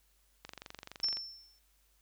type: click train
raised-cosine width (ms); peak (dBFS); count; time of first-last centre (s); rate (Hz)
0.2; -27; 18; 0.45-1.17; 23.6
type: tone with exponential decay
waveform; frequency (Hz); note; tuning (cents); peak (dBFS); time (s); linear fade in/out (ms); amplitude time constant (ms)
sine; 5380; E8; +34; -27; 1.03-1.59; 5; 120
effects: added 50 Hz sine -70 dBFS peak until 2.01 s + white hiss -72 dBFS RMS until 2.01 s